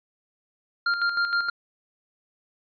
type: tone with tremolo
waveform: square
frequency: 1396.9 Hz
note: F6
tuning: in tune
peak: -21 dBFS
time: 0.86-1.5 s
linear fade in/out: 5 ms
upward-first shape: square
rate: 6.4 Hz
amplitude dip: 55%
effects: resampled to 11025 Hz